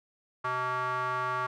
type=tone with band-pass filter; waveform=square; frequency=126.8 Hz; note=B2; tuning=46 cents sharp; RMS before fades=-31 dBFS; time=0.44-1.47 s; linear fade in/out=10 ms; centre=1200 Hz; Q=4.1; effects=none